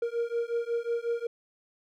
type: beating tone pair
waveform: triangle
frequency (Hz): 466.1 / 471.6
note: A#4 / A#4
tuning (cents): 0 / +20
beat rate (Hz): 5.5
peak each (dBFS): -29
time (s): 0.02-1.27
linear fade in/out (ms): 5
effects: none